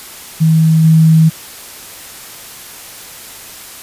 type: tone with level steps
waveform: sine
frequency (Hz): 160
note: D#3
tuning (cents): +49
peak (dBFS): -6 / -4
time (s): 0.4-1.3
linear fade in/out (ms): 20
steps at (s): 0.84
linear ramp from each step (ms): 5
effects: white hiss -32 dBFS RMS until 3.82 s + resampled to 32000 Hz